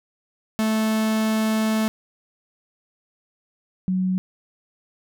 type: tone pair in turn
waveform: 45% pulse / sine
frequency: 218.9 / 185.73 Hz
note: A3 / F#3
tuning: -9 / +7 cents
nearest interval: minor third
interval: 284 cents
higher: first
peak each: -19 dBFS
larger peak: neither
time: 0.59-1.88 / 3.88-4.18 s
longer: first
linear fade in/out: 0 ms
effects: none